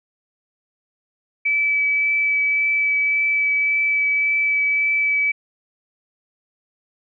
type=tone with vibrato; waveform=sine; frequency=2300 Hz; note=D7; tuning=37 cents flat; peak=-16 dBFS; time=1.45-5.32 s; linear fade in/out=10 ms; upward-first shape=triangle; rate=1.8 Hz; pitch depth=10 cents each way; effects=none